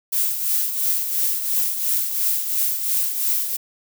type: noise with tremolo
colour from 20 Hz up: violet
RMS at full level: -19 dBFS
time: 0.12-3.57 s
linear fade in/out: 10 ms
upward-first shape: triangle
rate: 2.9 Hz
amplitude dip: 60%
effects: none